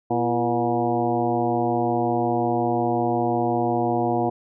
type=harmonic tone with a mistuned harmonic; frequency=120 Hz; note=B2; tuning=49 cents flat; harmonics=1 / 2 / 3 / 4 / 5 / 6 / 7 / 8; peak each=-30 / -27 / -25 / -29 / -33 / -24 / -31 / -33 dBFS; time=0.1-4.3 s; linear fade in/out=10 ms; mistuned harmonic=3; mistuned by=-71 cents; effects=none